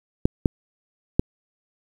clicks, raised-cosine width 3 ms, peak -3 dBFS, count 3, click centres 0.255 / 0.458 / 1.195 s, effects 7-bit

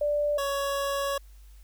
sine / 25% pulse tone pair in turn, 587.3 / 558.2 Hz, D5 / C#5, 0 / +12 cents, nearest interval minor second, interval 88 cents, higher first, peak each -23 dBFS, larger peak neither, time 0.01-0.38 / 0.38-1.18 s, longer second, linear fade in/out 5 ms, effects added 50 Hz sine -47 dBFS peak until 1.63 s + white hiss -63 dBFS RMS until 1.63 s

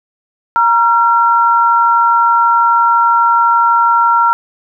sine tone pair together, 939.7 / 1366 Hz, A#5 / F6, +14 / -39 cents, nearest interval tritone, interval 647 cents, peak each -10 dBFS, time 0.56-4.33 s, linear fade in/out 0 ms, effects none

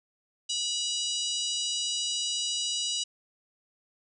harmonic tone with a mistuned harmonic, 974 Hz, B5, 24 cents flat, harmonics 3 / 4 / 5 / 6 / 7 / 8 / 9, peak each -32 / -34 / -36 / -38 / -39 / -40 / -41 dBFS, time 0.49-3.04 s, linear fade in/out 10 ms, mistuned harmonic 9, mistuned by -21 cents, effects none

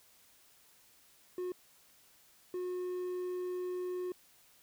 triangle tone bursts at uneven times, 362.1 Hz, F#4, 37 cents flat, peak -33 dBFS, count 2, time 1.38-1.52 / 2.54-4.12 s, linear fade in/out 2 ms, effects white hiss -64 dBFS RMS until 4.62 s

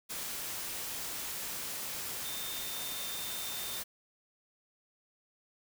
sine tone in noise, 3612 Hz, A7, 45 cents sharp, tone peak -43 dBFS, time 2.24-3.8 s, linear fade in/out 20 ms, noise white, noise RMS -39 dBFS, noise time 0.09-3.84 s, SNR -7 dB, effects none

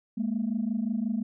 sine tone pair together, 209.3 / 234.9 Hz, G#3 / A#3, +14 / +13 cents, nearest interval major second, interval 199 cents, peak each -28 dBFS, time 0.17-1.23 s, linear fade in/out 10 ms, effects tanh soft clip ceiling -20 dBFS

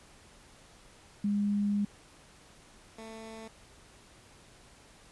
sine / 15% pulse tone pair in turn, 204.3 / 222.6 Hz, G#3 / A3, -28 / +20 cents, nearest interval minor second, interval 148 cents, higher second, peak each -26 / -37 dBFS, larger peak first, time 1.24-1.85 / 2.98-3.48 s, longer first, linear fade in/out 5 ms, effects pink hiss -57 dBFS RMS until 5.11 s + resampled to 24000 Hz

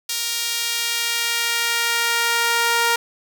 sawtooth tone with high-pass filter sweep, 467.4 Hz, A#4, 5 cents sharp, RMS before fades -21 dBFS, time 0.09-2.96 s, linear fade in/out 5 ms, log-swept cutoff 4000 to 1000 Hz, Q 0.93, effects none

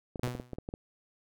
clicks, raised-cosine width 2 ms, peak -24 dBFS, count 9, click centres 0.158 / 0.195 / 0.276 / 0.351 / 0.399 / 0.533 / 0.585 / 0.689 / 0.739 s
sawtooth tone with exponential decay, 123.47 Hz, B2, in tune, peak -24 dBFS, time 0.23-0.56 s, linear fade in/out 5 ms, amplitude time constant 70 ms
effects none

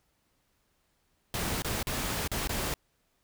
pink noise with dropouts, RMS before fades -32 dBFS, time 1.34-2.74 s, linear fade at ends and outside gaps 1 ms, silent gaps 1.621-1.646 / 1.828-1.87 / 2.276-2.316 / 2.474-2.493 s, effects pink hiss -73 dBFS RMS until 3.23 s

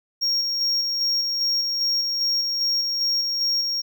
triangle tone with tremolo, 5570 Hz, F8, 5 cents flat, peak -18 dBFS, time 0.21-3.82 s, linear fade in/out 20 ms, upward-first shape square, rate 2.5 Hz, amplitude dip 30%, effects none

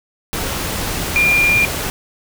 sine tone in noise, 2400 Hz, D7, 37 cents sharp, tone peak -11 dBFS, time 1.16-1.65 s, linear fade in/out 0 ms, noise pink, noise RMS -22 dBFS, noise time 0.33-1.9 s, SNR +8 dB, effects none

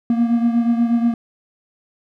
triangle beating tone pair, 233.1 / 241.4 Hz, A#3 / B3, 0 / -39 cents, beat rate 8.3 Hz, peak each -13 / -19 dBFS, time 0.1-1.14 s, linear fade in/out 2 ms, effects none

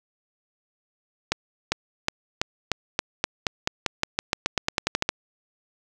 accelerating click train, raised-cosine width 0.2 ms, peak -4 dBFS, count 21, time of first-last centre 1.32-5.09 s, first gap 400 ms, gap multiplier 0.91, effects none

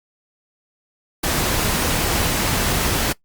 pink noise, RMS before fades -20 dBFS, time 1.23-3.13 s, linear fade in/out 10 ms, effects noise-tail reverb RT60 0.1 s tail -21 dB re dry + Opus 48 kbps

